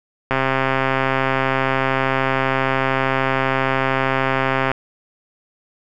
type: click train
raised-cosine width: 0.5 ms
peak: -3 dBFS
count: 587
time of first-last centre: 0.31-4.716 s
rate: 133 Hz
effects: none